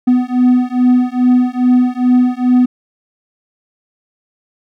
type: beating tone pair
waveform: triangle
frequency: 248.3 / 250.7 Hz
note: B3 / B3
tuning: +9 / +26 cents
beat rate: 2.4 Hz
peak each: -10 dBFS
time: 0.07-2.66 s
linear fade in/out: 10 ms
effects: none